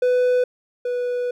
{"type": "tone pair in turn", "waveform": "triangle", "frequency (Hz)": [498.3, 491.4], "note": ["B4", "B4"], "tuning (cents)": [15, -9], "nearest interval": "unison", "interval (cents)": 24, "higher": "first", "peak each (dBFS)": [-13, -19], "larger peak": "first", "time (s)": [[0.02, 0.44], [0.85, 1.31]], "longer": "second", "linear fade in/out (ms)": 5, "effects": []}